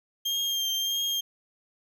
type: tone with vibrato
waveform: 35% pulse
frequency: 3200 Hz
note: G7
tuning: 35 cents sharp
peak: -24 dBFS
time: 0.25-1.21 s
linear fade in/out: 10 ms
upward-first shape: triangle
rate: 1.6 Hz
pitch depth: 26 cents each way
effects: none